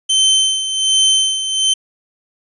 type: tone with tremolo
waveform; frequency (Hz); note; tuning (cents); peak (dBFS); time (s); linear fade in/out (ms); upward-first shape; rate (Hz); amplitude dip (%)
sawtooth; 3092; G7; -24; -6; 0.09-1.74; 10; sine; 1.3; 65
effects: resampled to 24000 Hz